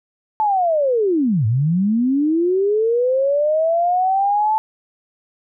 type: linear two-way sweep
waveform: sine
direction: down then up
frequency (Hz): 880 to 103.83 to 880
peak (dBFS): -14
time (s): 0.4-4.58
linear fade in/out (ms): 0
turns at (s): 1.46
effects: none